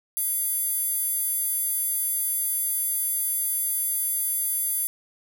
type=tone with high-pass filter; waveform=square; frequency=688 Hz; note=F5; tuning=26 cents flat; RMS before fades=-26 dBFS; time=0.17-4.87 s; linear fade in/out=0 ms; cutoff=11000 Hz; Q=6.8; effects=none